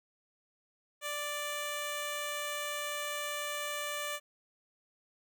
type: tone with notch filter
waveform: 5% pulse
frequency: 587.3 Hz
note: D5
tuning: in tune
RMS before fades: -37 dBFS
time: 1.01-4.2 s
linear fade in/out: 50 ms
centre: 4900 Hz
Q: 0.92
effects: none